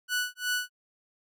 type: tone with tremolo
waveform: sawtooth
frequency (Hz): 1480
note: F#6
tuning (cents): 0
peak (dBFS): -22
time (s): 0.08-0.7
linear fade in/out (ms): 50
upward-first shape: sine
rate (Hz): 2.8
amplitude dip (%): 100
effects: none